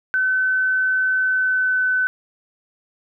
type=tone with pitch glide; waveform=sine; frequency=1520 to 1510.4 Hz; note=F#6 to F#6; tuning=+46 to +35 cents; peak=-16 dBFS; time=0.14-2.07 s; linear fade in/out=0 ms; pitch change=-11 cents; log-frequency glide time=1.18-1.86 s; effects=none